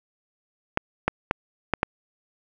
clicks, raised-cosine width 0.5 ms, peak -5 dBFS, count 5, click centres 0.774 / 1.08 / 1.311 / 1.737 / 1.831 s, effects none

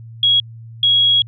sine tone pair in turn, 3315 / 3315 Hz, G#7 / G#7, -4 / -4 cents, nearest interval unison, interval 0 cents, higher neither, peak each -10 dBFS, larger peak neither, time 0.23-0.4 / 0.83-1.22 s, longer second, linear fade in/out 2 ms, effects added 114 Hz sine -33 dBFS peak until 1.27 s

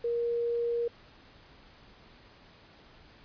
sine tone, 471.4 Hz, A#4, 19 cents sharp, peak -27 dBFS, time 0.04-0.88 s, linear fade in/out 5 ms, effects pink hiss -56 dBFS RMS until 3.24 s + resampled to 11025 Hz

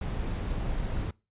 brown noise, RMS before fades -31 dBFS, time 0.01-1.11 s, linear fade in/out 5 ms, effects noise-tail reverb RT60 0.3 s tail -24 dB re dry + resampled to 8000 Hz

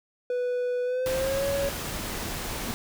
triangle tone with pitch glide, 493.9 to 557.6 Hz, B4 to C#5, 0 to +10 cents, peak -23 dBFS, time 0.3-1.69 s, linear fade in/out 2 ms, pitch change +210 cents, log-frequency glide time 0.84-1.48 s
pink noise, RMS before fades -33 dBFS, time 1.06-2.74 s, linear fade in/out 0 ms
sine tone with exponential growth, 232.9 Hz, A#3, 1 cent flat, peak -27 dBFS, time 2.59-2.71 s, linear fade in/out 0 ms, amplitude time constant 26 ms
effects none

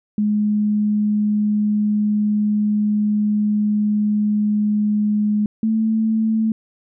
sine tone pair in turn, 209.7 / 220.8 Hz, G#3 / A3, +17 / +6 cents, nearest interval minor second, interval 89 cents, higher second, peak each -15 dBFS, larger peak neither, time 0.18-5.46 / 5.63-6.52 s, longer first, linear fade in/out 2 ms, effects none

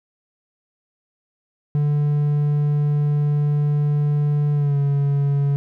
triangle tone with pitch glide, 146.83 to 141.26 Hz, D3 to C#3, 0 to +33 cents, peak -14 dBFS, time 1.75-5.56 s, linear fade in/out 0 ms, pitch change -67 cents, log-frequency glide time 4.53-4.77 s, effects none

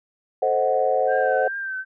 sine chord, A diminished seventh, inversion none, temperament equal, 440 / 523.3 / 622.3 / 740 Hz, A4 / C5 / Eb5 / Gb5, 0 / 0 / 0 / 0 cents, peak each -26 / -21 / -25 / -22 dBFS, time 0.42-1.48 s, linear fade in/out 5 ms
sine tone with vibrato, 1563 Hz, G6, 6 cents flat, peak -26 dBFS, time 1.07-1.85 s, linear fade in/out 50 ms, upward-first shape triangle, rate 2.5 Hz, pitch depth 49 cents each way
effects tanh soft clip ceiling -6 dBFS

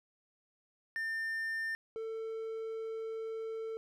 triangle tone pair in turn, 1800 / 446.4 Hz, A6 / A4, +39 / +25 cents, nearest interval 2 octaves, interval 2414 cents, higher first, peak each -32 / -35 dBFS, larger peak first, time 0.96-1.75 / 1.96-3.77 s, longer second, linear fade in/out 0 ms, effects none

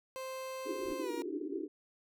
30% pulse tone with pitch glide, 523.3 to 474.4 Hz, C5 to A#4, 0 to +30 cents, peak -37 dBFS, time 0.16-1.22 s, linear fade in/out 0 ms, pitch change -170 cents, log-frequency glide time 1-1.11 s
white band-pass noise, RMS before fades -39 dBFS, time 0.65-1.68 s, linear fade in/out 20 ms, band 280 to 410 Hz, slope 96 dB/octave
brown noise with exponential growth, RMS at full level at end -48 dBFS, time 0.67-0.93 s, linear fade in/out 0 ms, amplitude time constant 55 ms
effects none

